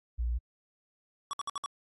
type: tone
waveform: sine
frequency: 59 Hz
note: A#1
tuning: 22 cents sharp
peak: -28 dBFS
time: 0.18-0.39 s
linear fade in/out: 20 ms
type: tone bursts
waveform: square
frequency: 1130 Hz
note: C#6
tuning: 33 cents sharp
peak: -33 dBFS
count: 5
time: 1.31-1.66 s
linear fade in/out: 0 ms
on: 22 ms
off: 60 ms
effects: AAC 32 kbps